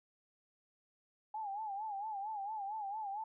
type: tone with vibrato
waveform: sine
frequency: 830.6 Hz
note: G#5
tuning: in tune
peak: -38 dBFS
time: 1.34-3.24 s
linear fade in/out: 5 ms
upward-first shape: sine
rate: 4.4 Hz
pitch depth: 110 cents each way
effects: none